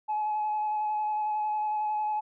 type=tone with vibrato; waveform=sine; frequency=850 Hz; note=G#5; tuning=40 cents sharp; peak=-25 dBFS; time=0.08-2.21 s; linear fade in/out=20 ms; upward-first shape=square; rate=11 Hz; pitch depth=12 cents each way; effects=tanh soft clip ceiling -23 dBFS